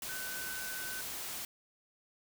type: tone in noise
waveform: sine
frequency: 1514 Hz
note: F#6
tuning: 39 cents sharp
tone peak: -42 dBFS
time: 0.09-1.01 s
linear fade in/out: 2 ms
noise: white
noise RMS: -41 dBFS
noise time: 0.02-1.45 s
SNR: -4 dB
effects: none